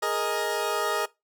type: chord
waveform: 20% pulse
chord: Ab suspended second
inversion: none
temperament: equal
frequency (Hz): 415.3 / 466.2 / 622.3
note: Ab4 / Bb4 / Eb5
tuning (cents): 0 / 0 / 0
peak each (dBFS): -25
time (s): 0.02-1.06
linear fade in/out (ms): 10
effects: noise-tail reverb RT60 0.2 s tail -20 dB re dry